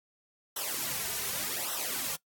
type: noise with flanger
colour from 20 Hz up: white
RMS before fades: -34 dBFS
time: 0.56-2.16 s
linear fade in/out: 5 ms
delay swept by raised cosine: 0.43 to 3.73 ms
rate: 0.86 Hz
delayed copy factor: -0.85
effects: noise-tail reverb RT60 0.1 s tail -20 dB re dry + AAC 64 kbps